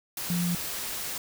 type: tone in noise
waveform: sine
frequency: 174.61 Hz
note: F3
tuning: in tune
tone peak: -25 dBFS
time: 0.3-0.55 s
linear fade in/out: 2 ms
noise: white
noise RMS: -34 dBFS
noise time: 0.17-1.18 s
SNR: +6 dB
effects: none